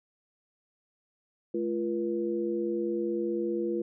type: tone cluster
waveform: sine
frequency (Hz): 214.8 / 344.8 / 480.2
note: A3 / F4 / B4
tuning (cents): -41 / -22 / -49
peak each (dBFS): -35 / -29 / -34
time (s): 1.54-3.82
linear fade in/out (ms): 5
effects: none